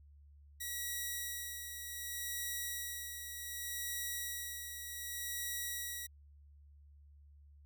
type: tone with tremolo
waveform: 5% pulse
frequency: 1924 Hz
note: B6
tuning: 46 cents flat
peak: -27 dBFS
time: 0.6-6.07 s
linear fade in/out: 10 ms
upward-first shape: sine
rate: 0.66 Hz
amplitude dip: 50%
effects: added 72 Hz sine -57 dBFS peak until 7.65 s